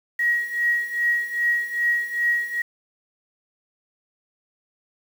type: tone with tremolo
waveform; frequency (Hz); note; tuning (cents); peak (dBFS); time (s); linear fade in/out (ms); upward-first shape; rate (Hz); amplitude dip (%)
sine; 1900; A#6; +33; -16; 0.19-2.62; 5; triangle; 2.5; 85
effects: 7-bit